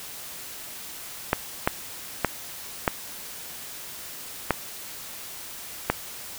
clicks, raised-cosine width 0.5 ms, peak -4 dBFS, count 6, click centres 1.331 / 1.675 / 2.247 / 2.878 / 4.507 / 5.9 s, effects white hiss -39 dBFS RMS until 6.38 s

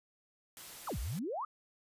white noise, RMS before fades -49 dBFS, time 0.57-1.19 s, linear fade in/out 0 ms
sine exponential two-way sweep, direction down then up, 1500 to 50.2 to 1291 Hz, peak -35 dBFS, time 0.87-1.45 s, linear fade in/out 5 ms, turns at 0.99 s
effects resampled to 32000 Hz

